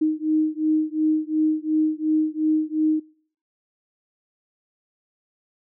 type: beating tone pair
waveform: sine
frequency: 309.7 / 312.5 Hz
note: D#4 / D#4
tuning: -8 / +8 cents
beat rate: 2.8 Hz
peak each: -22 dBFS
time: 0.01-3 s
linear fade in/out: 10 ms
effects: noise-tail reverb RT60 0.6 s tail -26 dB re dry